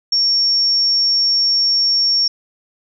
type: tone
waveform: sine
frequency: 5500 Hz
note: F8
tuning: 27 cents flat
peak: -12 dBFS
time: 0.12-2.28 s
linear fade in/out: 5 ms
effects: none